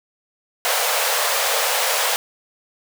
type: high-pass noise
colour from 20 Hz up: pink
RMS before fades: -20 dBFS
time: 0.65-2.16 s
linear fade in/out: 0 ms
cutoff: 460 Hz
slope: 96 dB/octave
effects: none